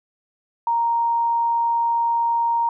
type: tone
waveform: sine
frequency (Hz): 932.3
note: A#5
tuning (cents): 0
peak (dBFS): -17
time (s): 0.67-2.69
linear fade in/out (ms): 2
effects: none